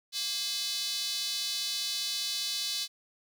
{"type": "tone with high-pass filter", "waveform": "square", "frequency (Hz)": 232.5, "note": "A#3", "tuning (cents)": -4, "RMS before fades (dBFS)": -33, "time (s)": [0.12, 2.88], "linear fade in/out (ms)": 50, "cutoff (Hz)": 4100, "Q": 3.4, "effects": []}